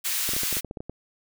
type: high-pass noise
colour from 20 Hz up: white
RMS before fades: -27 dBFS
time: 0.04-0.61 s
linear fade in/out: 20 ms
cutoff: 1500 Hz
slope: 12 dB/octave
type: clicks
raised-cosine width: 2 ms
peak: -21 dBFS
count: 11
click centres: 0.291 / 0.335 / 0.365 / 0.434 / 0.527 / 0.569 / 0.647 / 0.711 / 0.772 / 0.805 / 0.896 s
effects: none